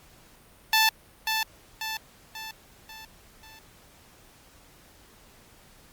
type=tone with echo; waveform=10% pulse; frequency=880 Hz; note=A5; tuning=in tune; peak=-10 dBFS; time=0.73-0.89 s; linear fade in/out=2 ms; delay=540 ms; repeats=5; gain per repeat=-6 dB; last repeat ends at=3.59 s; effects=pink hiss -55 dBFS RMS until 5.92 s + Opus 48 kbps